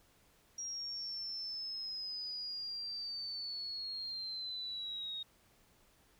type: linear sweep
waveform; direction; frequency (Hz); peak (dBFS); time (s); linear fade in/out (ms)
sine; down; 5660 to 3729; -39; 0.58-5.23; 5
effects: pink hiss -68 dBFS RMS until 6.19 s